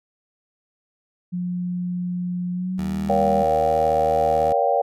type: tone with pitch glide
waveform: sine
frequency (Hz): 178.4 to 199.09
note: F3 to G3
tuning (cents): +37 to +27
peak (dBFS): -23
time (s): 1.32-3.44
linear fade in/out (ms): 20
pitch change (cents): +190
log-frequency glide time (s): 2.53-3.09
type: tone with vibrato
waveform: 15% pulse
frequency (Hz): 78.2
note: D#2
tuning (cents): +9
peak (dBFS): -24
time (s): 2.78-4.53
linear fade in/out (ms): 10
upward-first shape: sine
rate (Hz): 2.3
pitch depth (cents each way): 16
type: chord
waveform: sine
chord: G half-diminished seventh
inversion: first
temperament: just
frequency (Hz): 470.4 / 564.5 / 705.6 / 784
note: Bb4 / Db5 / F5 / G5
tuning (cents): +16 / +31 / +18 / 0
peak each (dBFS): -24 / -21 / -22 / -22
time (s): 3.09-4.82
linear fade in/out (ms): 10
effects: none